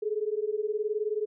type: beating tone pair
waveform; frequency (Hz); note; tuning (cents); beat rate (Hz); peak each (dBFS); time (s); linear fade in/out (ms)
sine; 415.3 / 434.3; G#4 / A4; 0 / -23; 19; -30 / -30; 0.02-1.26; 10
effects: none